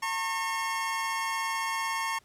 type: tone pair together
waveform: 25% pulse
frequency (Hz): 908 / 1086.1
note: A#5 / C#6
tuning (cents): -46 / -36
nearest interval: minor third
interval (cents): 310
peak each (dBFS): -28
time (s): 0.02-2.19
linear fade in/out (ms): 10
effects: pink hiss -63 dBFS RMS until 2.24 s + low-pass 12000 Hz 12 dB/octave